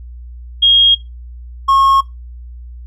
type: tone pair in turn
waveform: sine / triangle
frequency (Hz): 3259 / 1087.6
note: G#7 / C#6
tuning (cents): -33 / -33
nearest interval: octave + perfect fifth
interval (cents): 1900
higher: first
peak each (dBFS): -6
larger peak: neither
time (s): 0.62-0.95 / 1.68-2.01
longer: neither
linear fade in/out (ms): 10
effects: noise-tail reverb RT60 0.2 s tail -20 dB re dry + added 60 Hz sine -29 dBFS peak until 2.86 s